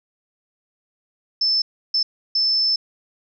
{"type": "tone bursts at uneven times", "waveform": "sine", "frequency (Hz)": 5274, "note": "E8", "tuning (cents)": 0, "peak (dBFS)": -16, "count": 3, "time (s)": [[1.41, 1.62], [1.94, 2.03], [2.35, 2.76]], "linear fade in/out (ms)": 5, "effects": []}